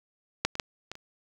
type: clicks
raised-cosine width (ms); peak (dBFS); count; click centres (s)
0.2; -6 / -20 / -9 / -20 / -27; 5; 0.45 / 0.554 / 0.598 / 0.916 / 0.954
effects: 8-bit